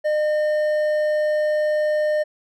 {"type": "tone with hard clipping", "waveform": "triangle", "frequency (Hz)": 607, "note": "D#5", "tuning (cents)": -43, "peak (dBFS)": -19, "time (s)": [0.04, 2.24], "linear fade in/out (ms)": 20, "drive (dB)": 9, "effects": []}